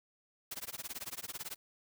white noise with tremolo, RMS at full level -40 dBFS, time 0.51-1.56 s, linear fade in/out 5 ms, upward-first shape sine, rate 18 Hz, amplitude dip 100%, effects none

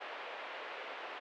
pink band-pass noise, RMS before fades -45 dBFS, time 0-1.2 s, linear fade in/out 20 ms, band 460 to 3000 Hz, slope 24 dB/octave, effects none

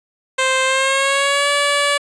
10% pulse tone with pitch glide, 523.3 to 574 Hz, C5 to D5, 0 to -40 cents, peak -6 dBFS, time 0.38-1.98 s, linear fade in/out 10 ms, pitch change +160 cents, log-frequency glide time 0.64-1.5 s, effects resampled to 22050 Hz

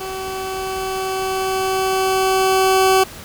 20% pulse tone with level ramp, 380 Hz, F#4, 46 cents sharp, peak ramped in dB -21 to -6 dBFS, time 0-3.04 s, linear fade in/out 10 ms, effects pink hiss -36 dBFS RMS until 3.24 s

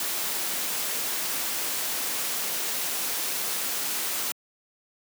white noise, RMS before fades -29 dBFS, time 0-4.32 s, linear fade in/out 2 ms, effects high-pass 200 Hz 12 dB/octave

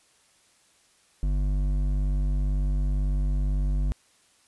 triangle tone with hard clipping, 49 Hz, G1, in tune, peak -24 dBFS, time 1.23-3.92 s, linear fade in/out 0 ms, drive 13 dB, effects white hiss -62 dBFS RMS until 4.47 s + resampled to 24000 Hz

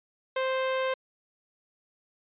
sawtooth tone, 523.3 Hz, C5, in tune, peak -22 dBFS, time 0.36-0.94 s, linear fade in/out 5 ms, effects resampled to 8000 Hz

